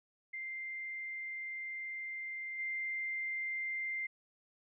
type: tone with level steps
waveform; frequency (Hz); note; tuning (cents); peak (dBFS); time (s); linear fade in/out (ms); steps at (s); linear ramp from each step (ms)
sine; 2093; C7; 0; -39 / -35; 0.33-4.07; 10; 2.58; 20
effects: none